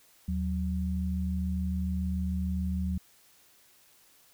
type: tone pair together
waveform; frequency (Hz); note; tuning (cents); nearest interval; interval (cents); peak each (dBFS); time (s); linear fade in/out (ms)
sine; 77.53 / 184.4; D#2 / F#3; -6 / -6; octave + minor third; 1500; -30 / -31; 0.28-2.98; 5
effects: white hiss -61 dBFS RMS until 4.33 s